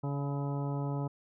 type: harmonic tone with a mistuned harmonic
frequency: 141.6 Hz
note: C#3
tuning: 37 cents sharp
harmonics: 1 / 2 / 3 / 4 / 5 / 6 / 7 / 9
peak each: -32 / -39 / -43 / -45 / -47 / -46 / -47 / -51 dBFS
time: 0.03-1.08 s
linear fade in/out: 10 ms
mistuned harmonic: 5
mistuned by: -28 cents
effects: none